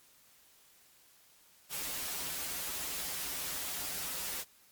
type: noise with comb filter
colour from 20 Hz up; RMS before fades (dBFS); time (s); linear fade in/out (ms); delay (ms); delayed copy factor
white; -38; 1.69-4.45; 50; 8.9; -0.8
effects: white hiss -63 dBFS RMS until 4.71 s + MP3 96 kbps